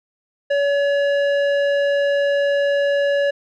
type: tone with low-pass filter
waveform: square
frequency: 567 Hz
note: C#5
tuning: 39 cents sharp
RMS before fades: -18 dBFS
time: 0.5-3.31 s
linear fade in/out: 10 ms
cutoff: 2300 Hz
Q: 0.87
effects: none